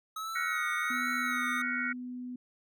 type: tone with vibrato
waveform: square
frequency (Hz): 1273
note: D#6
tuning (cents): +39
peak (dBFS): -36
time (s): 0.16-1.62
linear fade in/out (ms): 5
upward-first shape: sine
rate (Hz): 1.3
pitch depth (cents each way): 73
type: chord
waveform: sine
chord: Gb major seventh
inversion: third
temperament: equal with one note detuned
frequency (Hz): 1396.9 / 1480 / 1903.8 / 2217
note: F6 / Gb6 / Bb6 / Db7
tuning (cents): 0 / 0 / +36 / 0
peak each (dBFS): -36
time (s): 0.35-1.93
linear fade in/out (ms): 10
type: tone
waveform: sine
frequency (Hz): 248.9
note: B3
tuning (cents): +14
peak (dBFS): -37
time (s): 0.9-2.36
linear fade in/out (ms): 5
effects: none